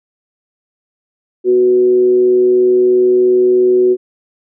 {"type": "tone with frequency modulation", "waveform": "sine", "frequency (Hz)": 370, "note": "F#4", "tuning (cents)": 0, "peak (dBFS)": -7, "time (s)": [1.44, 3.97], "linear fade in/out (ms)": 50, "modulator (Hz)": 123, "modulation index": 0.27, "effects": []}